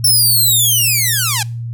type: linear sweep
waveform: 5% pulse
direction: down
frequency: 5420 to 772 Hz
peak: -3 dBFS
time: 0.04-1.43 s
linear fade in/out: 5 ms
effects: noise-tail reverb RT60 0.4 s tail -25 dB re dry + added 117 Hz sine -21 dBFS peak until 1.73 s